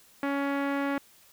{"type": "tone with low-pass filter", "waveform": "sawtooth", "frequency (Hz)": 279.8, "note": "C#4", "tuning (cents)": 16, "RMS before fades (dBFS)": -29, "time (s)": [0.23, 0.98], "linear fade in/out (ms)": 2, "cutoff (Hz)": 1900, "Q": 1.5, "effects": ["white hiss -58 dBFS RMS until 1.32 s"]}